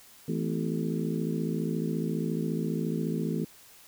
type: harmonic tone with a mistuned harmonic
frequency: 54.5 Hz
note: A1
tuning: 16 cents flat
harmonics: 3 / 4 / 5 / 6 / 7 / 8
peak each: -31 / -33 / -35 / -37 / -38 / -39 dBFS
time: 0.28-3.45 s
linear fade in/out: 5 ms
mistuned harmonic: 5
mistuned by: -120 cents
effects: white hiss -54 dBFS RMS until 3.87 s